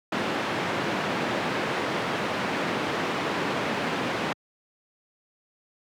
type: band-pass noise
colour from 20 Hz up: pink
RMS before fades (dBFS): -28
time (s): 0.12-4.33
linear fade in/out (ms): 5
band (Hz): 190 to 2600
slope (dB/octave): 12
effects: high-pass 100 Hz 12 dB/octave